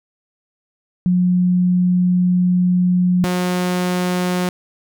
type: tone pair in turn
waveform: sine / sawtooth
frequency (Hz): 180 / 180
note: F#3 / F#3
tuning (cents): -47 / -47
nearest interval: unison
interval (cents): 0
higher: neither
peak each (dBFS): -12 / -13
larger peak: first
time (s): 1.06-3.24 / 3.24-4.49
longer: first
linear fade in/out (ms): 0
effects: none